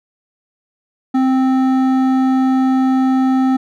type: tone with hard clipping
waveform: triangle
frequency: 261.6 Hz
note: C4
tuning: in tune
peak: -13 dBFS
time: 1.14-3.57 s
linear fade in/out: 10 ms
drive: 14 dB
effects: none